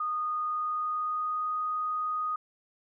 sine tone with pitch glide, 1232 to 1243.4 Hz, D#6 to D#6, -17 to -2 cents, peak -28 dBFS, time 0-2.36 s, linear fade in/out 5 ms, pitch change +15 cents, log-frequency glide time 0.47-1.55 s, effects none

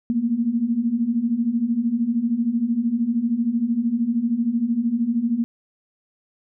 sine beating tone pair, 225.1 / 238.1 Hz, A3 / A#3, +40 / +37 cents, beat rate 13 Hz, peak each -24 / -20 dBFS, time 0.1-5.44 s, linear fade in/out 0 ms, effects none

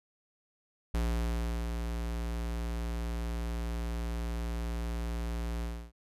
square tone with ADSR envelope, 57.8 Hz, A#1, 14 cents flat, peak -28 dBFS, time 0.94-5.92 s, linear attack 3 ms, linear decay 730 ms, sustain -5 dB, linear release 290 ms, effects resampled to 32000 Hz

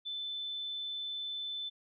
sine tone, 3520 Hz, A7, in tune, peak -36 dBFS, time 0.05-1.7 s, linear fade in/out 20 ms, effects none

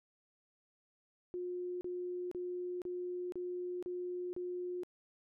sine tone bursts, 358.1 Hz, F4, 43 cents sharp, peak -37 dBFS, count 7, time 1.34-4.834 s, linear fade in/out 0 ms, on 470 ms, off 34 ms, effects none

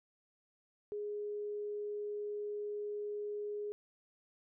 sine tone, 415.3 Hz, G#4, in tune, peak -37 dBFS, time 0.92-3.72 s, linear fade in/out 0 ms, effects none

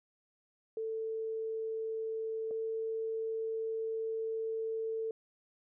sine tone pair in turn, 444.3 / 446.2 Hz, A4 / A4, +17 / +24 cents, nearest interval unison, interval 7 cents, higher second, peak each -34 / -33 dBFS, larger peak second, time 0.77-2.51 / 2.51-5.11 s, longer second, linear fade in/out 2 ms, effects none

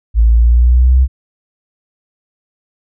sine exponential sweep, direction up, 55 to 65.41 Hz, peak -5 dBFS, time 0.14-1.08 s, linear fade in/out 50 ms, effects none

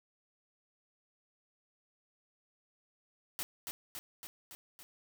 white noise with echo, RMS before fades -38 dBFS, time 3.39-3.43 s, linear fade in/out 0 ms, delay 280 ms, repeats 5, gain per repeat -3 dB, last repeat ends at 4.83 s, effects none

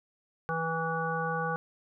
harmonic tone, 163.4 Hz, E3, 15 cents flat, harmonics 1 / 3 / 5 / 7 / 9, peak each -35 / -35 / -35 / -35 / -35 dBFS, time 0.49-1.56 s, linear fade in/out 0 ms, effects none

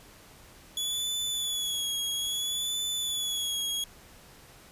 sawtooth tone with vibrato, 3400 Hz, G#7, 40 cents sharp, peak -26 dBFS, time 0.77-3.84 s, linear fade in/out 2 ms, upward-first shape sine, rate 0.6 Hz, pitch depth 50 cents each way, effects pink hiss -53 dBFS RMS until 4.71 s + resampled to 32000 Hz

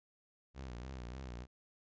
sawtooth tone with vibrato, 62.9 Hz, B1, 32 cents sharp, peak -40 dBFS, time 0.54-1.47 s, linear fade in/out 50 ms, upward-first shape sine, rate 3.4 Hz, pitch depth 120 cents each way, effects resampled to 16000 Hz

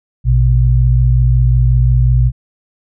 sine tone pair together, 58.37 / 123.9 Hz, A#1 / B2, +3 / +6 cents, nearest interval octave + minor second, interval 1303 cents, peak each -10 dBFS, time 0.24-2.32 s, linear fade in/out 50 ms, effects none

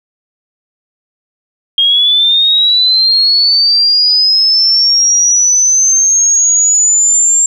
sine linear sweep, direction up, 3228 to 7420 Hz, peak -6 dBFS, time 1.78-7.46 s, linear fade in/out 2 ms, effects 7-bit

